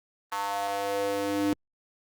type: tone with high-pass filter sweep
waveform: square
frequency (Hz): 100.2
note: G2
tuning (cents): +38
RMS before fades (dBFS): -29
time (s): 0.32-1.53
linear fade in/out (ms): 0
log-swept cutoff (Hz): 980 to 300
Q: 3.4
effects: Opus 24 kbps